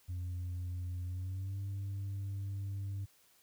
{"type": "tone with pitch glide", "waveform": "sine", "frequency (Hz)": [89.4, 98.62], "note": ["F2", "G2"], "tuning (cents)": [41, 11], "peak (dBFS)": -34, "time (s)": [0.08, 3.06], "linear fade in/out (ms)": 20, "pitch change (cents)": 170, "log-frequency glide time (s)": [1.05, 1.59], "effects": ["tanh soft clip ceiling -35 dBFS", "white hiss -67 dBFS RMS until 3.42 s"]}